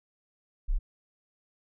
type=tone; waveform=sine; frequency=33.22 Hz; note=C1; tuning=27 cents sharp; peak=-23 dBFS; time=0.68-0.79 s; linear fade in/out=20 ms; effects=none